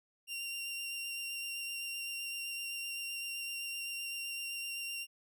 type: tone with vibrato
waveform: sawtooth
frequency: 2769 Hz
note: F7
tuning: 15 cents flat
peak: -35 dBFS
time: 0.27-5.07 s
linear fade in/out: 50 ms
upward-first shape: sine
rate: 7.8 Hz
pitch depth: 12 cents each way
effects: none